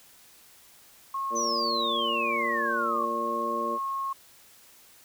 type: tone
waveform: sine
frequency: 1086 Hz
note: C#6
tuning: 36 cents flat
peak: -28 dBFS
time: 1.14-4.13 s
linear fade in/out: 5 ms
type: harmonic tone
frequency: 116 Hz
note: A#2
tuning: 8 cents flat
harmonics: 2 / 3 / 4 / 5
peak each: -37 / -36 / -36 / -35 dBFS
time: 1.3-3.79 s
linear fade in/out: 50 ms
type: exponential sweep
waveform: sine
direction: down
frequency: 6210 to 1100 Hz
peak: -28 dBFS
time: 1.35-3.06 s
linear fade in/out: 20 ms
effects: white hiss -55 dBFS RMS until 5.04 s